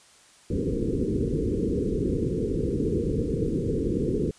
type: low-pass noise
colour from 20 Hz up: white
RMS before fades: -26 dBFS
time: 0.5-4.31 s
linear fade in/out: 5 ms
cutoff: 480 Hz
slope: 96 dB/octave
effects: white hiss -55 dBFS RMS until 4.38 s + resampled to 22050 Hz